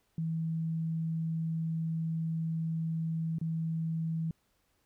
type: tone with dropouts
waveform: sine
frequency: 162.4 Hz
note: E3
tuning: 26 cents flat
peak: -30 dBFS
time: 0.18-4.31 s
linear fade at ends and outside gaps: 2 ms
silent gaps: 3.385-3.413 s
effects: pink hiss -74 dBFS RMS until 4.85 s